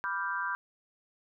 sine chord, G dominant seventh, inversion first, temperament equal, 987.8 / 1174.7 / 1396.9 / 1568 Hz, B5 / D6 / F6 / G6, 0 / 0 / 0 / 0 cents, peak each -36 / -37 / -38 / -34 dBFS, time 0.04-0.55 s, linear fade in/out 0 ms, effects none

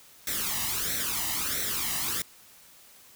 white noise with flanger, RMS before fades -30 dBFS, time 0.27-2.22 s, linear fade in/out 2 ms, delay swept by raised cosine 0.51 to 1.04 ms, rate 1.5 Hz, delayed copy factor +0.7, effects white hiss -54 dBFS RMS until 3.15 s

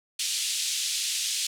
pink band-pass noise, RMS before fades -29 dBFS, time 0.19-1.47 s, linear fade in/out 5 ms, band 3000 to 9700 Hz, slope 24 dB/octave, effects none

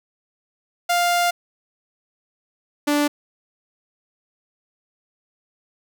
sawtooth tone pair in turn, 700 / 292.5 Hz, F5 / D4, +4 / -7 cents, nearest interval octave + minor third, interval 1511 cents, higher first, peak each -13 / -13 dBFS, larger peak neither, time 0.89-1.31 / 2.87-3.08 s, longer first, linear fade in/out 10 ms, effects none

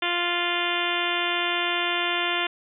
harmonic tone with a mistuned harmonic, 349.2 Hz, F4, in tune, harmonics 1 / 2 / 3 / 4 / 5 / 6 / 7 / 8 / 9 / 10, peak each -32 / -32 / -32 / -32 / -32 / -32 / -32 / -32 / -32 / -32 dBFS, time 0.02-2.47 s, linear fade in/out 5 ms, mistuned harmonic 9, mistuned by -34 cents, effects none

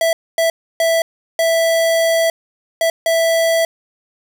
square tone bursts at uneven times, 659.3 Hz, E5, in tune, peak -13 dBFS, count 6, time 0.01-0.13 / 0.38-0.5 / 0.8-1.02 / 1.39-2.3 / 2.81-2.9 / 3.06-3.65 s, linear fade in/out 2 ms, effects 7-bit

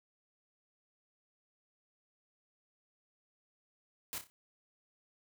white noise with echo, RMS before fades -40 dBFS, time 4.13-4.18 s, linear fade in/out 0 ms, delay 30 ms, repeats 4, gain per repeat -8 dB, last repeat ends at 4.3 s, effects none

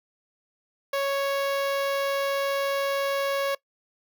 sawtooth tone with notch filter, 554.4 Hz, C#5, in tune, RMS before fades -26 dBFS, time 0.93-3.55 s, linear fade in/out 5 ms, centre 8100 Hz, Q 1.1, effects noise-tail reverb RT60 0.1 s tail -22 dB re dry

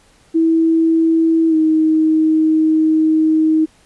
sine tone with pitch glide, 325.9 to 315 Hz, E4 to D#4, -20 to +21 cents, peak -10 dBFS, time 0.34-3.66 s, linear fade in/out 20 ms, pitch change -59 cents, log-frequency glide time 1.49-1.55 s, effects pink hiss -52 dBFS RMS until 3.85 s + resampled to 24000 Hz

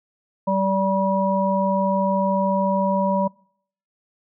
harmonic tone, 193.3 Hz, G3, 24 cents flat, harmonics 1 / 3 / 5, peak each -22 / -22 / -22 dBFS, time 0.47-3.28 s, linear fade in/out 10 ms, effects noise-tail reverb RT60 0.6 s tail -25 dB re dry

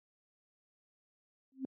sine tone with exponential growth, 264.7 Hz, C4, 20 cents sharp, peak -31 dBFS, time 1.52-1.65 s, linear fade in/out 1 ms, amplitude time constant 27 ms, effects high-pass 150 Hz 12 dB/octave

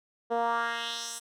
10% pulse tone with band-pass filter sweep, 233.1 Hz, A#3, in tune, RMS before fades -31 dBFS, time 0.3-1.2 s, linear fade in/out 20 ms, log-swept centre 510 to 9200 Hz, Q 2, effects none

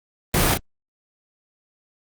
pink noise with echo, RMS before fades -19 dBFS, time 0.34-0.54 s, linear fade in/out 2 ms, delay 34 ms, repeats 1, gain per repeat -5 dB, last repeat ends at 0.574 s, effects Opus 32 kbps

